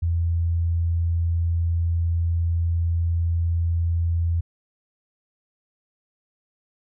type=tone; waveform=sine; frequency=84.3 Hz; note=E2; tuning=39 cents sharp; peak=-19 dBFS; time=0.02-4.41 s; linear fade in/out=10 ms; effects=none